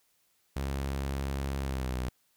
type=tone with pitch glide; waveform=sawtooth; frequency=68.4 to 62.72 Hz; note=C#2 to B1; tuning=-23 to +27 cents; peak=-27 dBFS; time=0.56-2.09 s; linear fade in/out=5 ms; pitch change=-150 cents; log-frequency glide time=1.61-1.97 s; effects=white hiss -71 dBFS RMS until 2.36 s